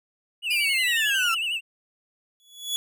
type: tone with vibrato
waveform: triangle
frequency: 2785 Hz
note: F7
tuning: 5 cents flat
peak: -23 dBFS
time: 0.42-1.61 s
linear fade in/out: 50 ms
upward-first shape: sine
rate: 11 Hz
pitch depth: 110 cents each way
type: linear sweep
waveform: 35% pulse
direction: down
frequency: 2468 to 1312 Hz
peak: -21 dBFS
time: 0.5-1.35 s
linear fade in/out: 10 ms
type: tone with exponential growth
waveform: sawtooth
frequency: 3396 Hz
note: G#7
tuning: 38 cents sharp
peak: -19 dBFS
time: 2.4-2.76 s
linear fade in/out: 0 ms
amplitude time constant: 78 ms
effects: none